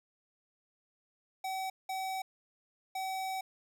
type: tone bursts at uneven times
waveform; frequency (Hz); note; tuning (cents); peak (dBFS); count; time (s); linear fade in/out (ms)
square; 761; F#5; +48; -35; 3; 1.44-1.7 / 1.89-2.22 / 2.95-3.41; 5
effects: none